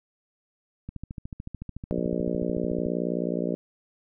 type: click train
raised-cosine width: 5 ms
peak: -23 dBFS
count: 28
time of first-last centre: 0.89-2.861 s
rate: 13.7 Hz
type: harmonic tone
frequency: 59.5 Hz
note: A#1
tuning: 36 cents sharp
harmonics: 3 / 4 / 5 / 6 / 7 / 8 / 9 / 10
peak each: -31 / -32 / -33 / -34 / -34 / -35 / -36 / -36 dBFS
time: 1.91-3.55 s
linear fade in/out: 0 ms
effects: none